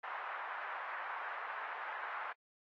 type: band-pass noise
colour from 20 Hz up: pink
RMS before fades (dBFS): -43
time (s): 0.03-2.33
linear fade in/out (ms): 10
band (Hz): 840 to 1800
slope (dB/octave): 24
effects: AAC 32 kbps